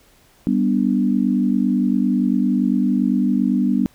sine chord, G major, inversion none, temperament equal with one note detuned, 196 / 246.2 / 293.7 Hz, G3 / B3 / D4, 0 / -5 / 0 cents, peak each -19 / -18 / -22 dBFS, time 0.47-3.86 s, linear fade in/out 0 ms, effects pink hiss -54 dBFS RMS until 3.94 s

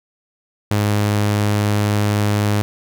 sawtooth tone, 103.83 Hz, G#2, in tune, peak -11 dBFS, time 0.71-2.62 s, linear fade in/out 0 ms, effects none

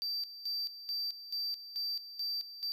triangle tone with tremolo, 4665 Hz, D8, 12 cents flat, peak -32 dBFS, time 0.02-2.72 s, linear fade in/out 0 ms, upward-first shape square, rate 2.3 Hz, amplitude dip 75%, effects none

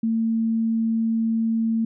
sine tone, 225.6 Hz, A3, 44 cents sharp, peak -19 dBFS, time 0.03-1.85 s, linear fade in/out 5 ms, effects none

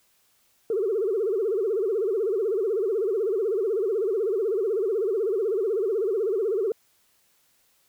sine tone with vibrato, 415.3 Hz, G#4, in tune, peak -21 dBFS, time 0.7-6.72 s, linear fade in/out 2 ms, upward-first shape sine, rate 16 Hz, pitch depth 200 cents each way, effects tanh soft clip ceiling -17 dBFS + white hiss -65 dBFS RMS until 7.88 s

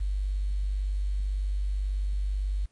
sine tone with quantisation, 49.07 Hz, G1, 2 cents sharp, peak -25 dBFS, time 0-2.66 s, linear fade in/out 10 ms, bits 9, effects pink hiss -70 dBFS RMS until 2.71 s + MP3 48 kbps

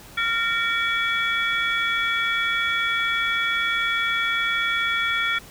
sine tone cluster, 1388 / 1833 / 2289 / 3377 Hz, F6 / A#6 / D7 / G#7, -11 / -30 / -45 / +28 cents, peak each -24 / -27 / -25 / -27 dBFS, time 0.17-5.39 s, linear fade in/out 10 ms, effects tanh soft clip ceiling -11 dBFS + pink hiss -45 dBFS RMS until 5.5 s

